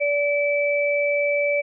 sine tone pair together, 578 / 2312 Hz, D5 / D7, -28 / -28 cents, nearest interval 2 octaves, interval 2400 cents, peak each -20 / -23 dBFS, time 0-1.62 s, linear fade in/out 20 ms, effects none

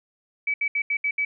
sine tone bursts at uneven times, 2289 Hz, D7, 45 cents flat, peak -21 dBFS, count 6, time 0.47-0.54 / 0.61-0.68 / 0.75-0.82 / 0.9-0.97 / 1.04-1.11 / 1.18-1.25 s, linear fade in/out 5 ms, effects none

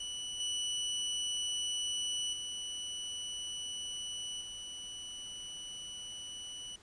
sawtooth tone with level steps, 2960 Hz, F#7, in tune, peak -35 / -30 / -35 / -39 dBFS, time 0-6.76 s, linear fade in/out 5 ms, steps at 0.4 / 2.33 / 4.41 s, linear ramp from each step 2 ms, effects pink hiss -60 dBFS RMS until 6.82 s + resampled to 22050 Hz

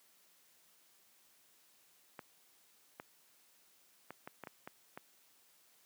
clicks, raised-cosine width 0.5 ms, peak -30 dBFS, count 8, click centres 2.192 / 2.999 / 4.106 / 4.275 / 4.437 / 4.472 / 4.675 / 4.975 s, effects white hiss -68 dBFS RMS until 5.85 s + high-pass 150 Hz 12 dB/octave

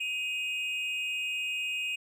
triangle tone pair together, 2516 / 2824 Hz, D#7 / F7, +19 / +19 cents, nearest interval major second, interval 200 cents, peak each -30 / -34 dBFS, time 0-1.96 s, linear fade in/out 10 ms, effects none

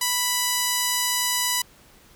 5% pulse tone, 987.8 Hz, B5, in tune, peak -9 dBFS, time 0.01-1.62 s, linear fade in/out 5 ms, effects pink hiss -53 dBFS RMS until 2.15 s

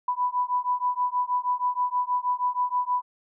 sine beating tone pair, 988 / 994.3 Hz, B5 / B5, 0 / +11 cents, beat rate 6.3 Hz, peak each -26 dBFS, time 0.08-3.02 s, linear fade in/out 5 ms, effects none

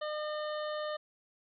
harmonic tone, 606 Hz, D#5, 46 cents flat, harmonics 1 / 2 / 3 / 5 / 6 / 7, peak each -35 / -41 / -45 / -49 / -51 / -52 dBFS, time 0.01-0.97 s, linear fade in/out 10 ms, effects none

